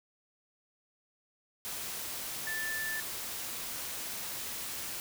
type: tone in noise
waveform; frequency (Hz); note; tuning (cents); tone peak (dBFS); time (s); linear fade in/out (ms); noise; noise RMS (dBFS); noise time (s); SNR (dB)
sine; 1760; A6; 0; -34; 2.47-3; 0; white; -39; 1.65-5; +2
effects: none